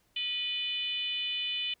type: tone with frequency modulation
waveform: sine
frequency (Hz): 2993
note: F#7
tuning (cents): +19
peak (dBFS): -30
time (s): 0.16-1.74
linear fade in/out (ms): 5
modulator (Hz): 530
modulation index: 0.95
effects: pink hiss -70 dBFS RMS until 1.8 s